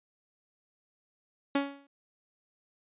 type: tone with exponential decay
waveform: sawtooth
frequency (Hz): 279.8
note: C#4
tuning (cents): +16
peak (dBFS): -19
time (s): 1.55-1.87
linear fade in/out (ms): 5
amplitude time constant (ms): 68
effects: resampled to 8000 Hz